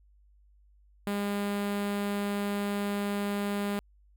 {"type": "tone with notch filter", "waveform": "sawtooth", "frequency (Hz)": 202.8, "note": "G#3", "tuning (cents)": -41, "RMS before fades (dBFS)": -31, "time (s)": [1.07, 3.79], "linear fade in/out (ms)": 0, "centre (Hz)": 5800, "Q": 1.6, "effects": ["added 50 Hz sine -58 dBFS peak until 4.16 s"]}